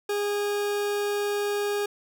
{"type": "tone", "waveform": "40% pulse", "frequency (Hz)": 410.2, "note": "G#4", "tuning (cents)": -21, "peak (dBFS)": -24, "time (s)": [0.09, 1.86], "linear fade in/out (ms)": 5, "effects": []}